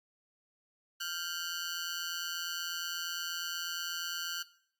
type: ring-modulated tone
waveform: 15% pulse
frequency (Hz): 1480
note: F#6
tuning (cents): 0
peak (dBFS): -26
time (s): 1-4.43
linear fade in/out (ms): 10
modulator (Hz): 84.2
effects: noise-tail reverb RT60 0.6 s tail -18 dB re dry + Opus 48 kbps